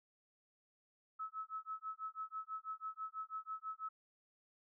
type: tone with tremolo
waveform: sine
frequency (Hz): 1296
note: E6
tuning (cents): -30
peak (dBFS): -39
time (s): 1.19-3.89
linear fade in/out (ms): 10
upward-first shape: sine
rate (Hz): 6.1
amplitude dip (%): 100
effects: none